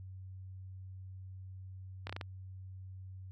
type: slowing click train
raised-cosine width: 0.3 ms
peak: -24 dBFS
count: 5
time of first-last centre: 2.07-2.212 s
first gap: 25 ms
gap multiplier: 1.24
effects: added 94 Hz sine -45 dBFS peak until 3.31 s